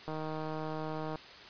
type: click train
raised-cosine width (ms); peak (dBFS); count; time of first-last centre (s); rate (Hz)
1; -25; 169; 0.08-1.157; 156
effects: white hiss -50 dBFS RMS until 1.49 s + resampled to 11025 Hz